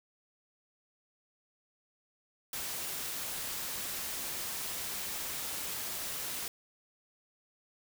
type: noise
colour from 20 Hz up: white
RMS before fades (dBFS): -38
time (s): 2.53-6.48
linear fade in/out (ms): 2
effects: none